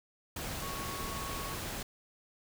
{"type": "tone in noise", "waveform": "sine", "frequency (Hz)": 1108.7, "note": "C#6", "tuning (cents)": 0, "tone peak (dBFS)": -42, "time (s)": [0.62, 1.55], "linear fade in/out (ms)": 5, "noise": "pink", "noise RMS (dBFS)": -39, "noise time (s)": [0.36, 1.83], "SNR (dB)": -6, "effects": []}